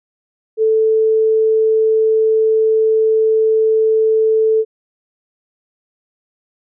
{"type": "tone", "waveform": "sine", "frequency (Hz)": 440, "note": "A4", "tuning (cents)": 0, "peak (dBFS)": -10, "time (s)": [0.57, 4.65], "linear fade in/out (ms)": 50, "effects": []}